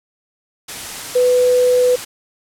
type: tone in noise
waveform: sine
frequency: 497.1 Hz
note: B4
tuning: 11 cents sharp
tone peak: -10 dBFS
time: 1.15-1.96 s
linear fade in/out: 10 ms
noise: white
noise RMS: -28 dBFS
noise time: 0.68-2.05 s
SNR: +15 dB
effects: low-pass 11000 Hz 12 dB/octave